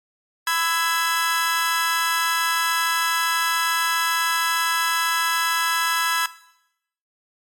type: chord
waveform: sawtooth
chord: E major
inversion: second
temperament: equal with one note detuned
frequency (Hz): 1003.3 / 1318.5 / 1661.2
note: B5 / E6 / G#6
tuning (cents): +27 / 0 / 0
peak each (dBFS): -21 / -21 / -19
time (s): 0.47-6.26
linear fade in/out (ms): 2
effects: noise-tail reverb RT60 0.8 s tail -17 dB re dry + MP3 64 kbps